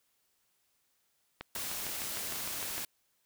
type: click train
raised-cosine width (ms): 0.3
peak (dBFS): -23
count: 10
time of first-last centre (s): 1.41-2.78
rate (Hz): 6.57
type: noise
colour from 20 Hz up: white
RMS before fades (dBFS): -38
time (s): 1.55-2.85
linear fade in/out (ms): 2
effects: white hiss -75 dBFS RMS until 3.25 s